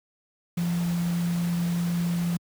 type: tone in noise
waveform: sine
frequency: 172.5 Hz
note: F3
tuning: 21 cents flat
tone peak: -23 dBFS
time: 0.57-2.37 s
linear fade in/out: 5 ms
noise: pink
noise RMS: -39 dBFS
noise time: 0.57-2.37 s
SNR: +13 dB
effects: high-pass 80 Hz 12 dB/octave